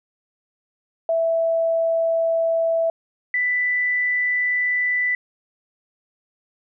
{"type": "tone pair in turn", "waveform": "sine", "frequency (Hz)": [659.3, 1984.8], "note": ["E5", "B6"], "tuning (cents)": [0, 8], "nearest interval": "octave + perfect fifth", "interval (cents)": 1908, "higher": "second", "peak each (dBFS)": [-17, -18], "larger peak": "first", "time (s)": [[1.09, 2.9], [3.34, 5.15]], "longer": "neither", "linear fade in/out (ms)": 2, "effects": []}